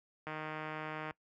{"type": "click train", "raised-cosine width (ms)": 0.5, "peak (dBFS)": -26, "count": 131, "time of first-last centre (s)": [0.27, 1.109], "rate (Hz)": 155, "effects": ["noise-tail reverb RT60 0.1 s tail -22 dB re dry", "high-pass 60 Hz 12 dB/octave"]}